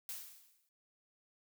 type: noise with exponential decay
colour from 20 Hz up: blue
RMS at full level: -41 dBFS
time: 0.09-0.69 s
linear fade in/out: 1 ms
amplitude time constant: 130 ms
effects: none